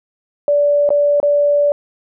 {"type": "tone with dropouts", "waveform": "sine", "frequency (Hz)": 580, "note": "D5", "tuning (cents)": -22, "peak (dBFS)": -10, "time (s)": [0.48, 1.72], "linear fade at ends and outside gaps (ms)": 1, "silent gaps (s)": [[0.891, 0.904], [1.201, 1.229]], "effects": []}